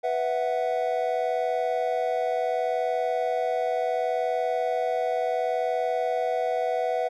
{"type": "chord", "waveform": "triangle", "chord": "B suspended fourth", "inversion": "none", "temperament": "equal", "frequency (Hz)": [493.9, 659.3, 740], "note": ["B4", "E5", "F#5"], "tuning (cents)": [0, 0, 0], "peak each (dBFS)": -26, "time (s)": [0.03, 7.09], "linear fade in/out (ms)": 20, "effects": []}